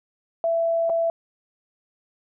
sine tone with dropouts, 666 Hz, E5, 18 cents sharp, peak -19 dBFS, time 0.44-1.1 s, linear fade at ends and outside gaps 1 ms, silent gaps 0.895-0.899 s, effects none

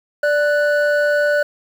triangle tone pair together, 587.3 / 1482.5 Hz, D5 / F#6, 0 / +3 cents, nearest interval octave + major third, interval 1603 cents, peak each -13 / -17 dBFS, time 0.23-1.43 s, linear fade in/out 5 ms, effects 7-bit

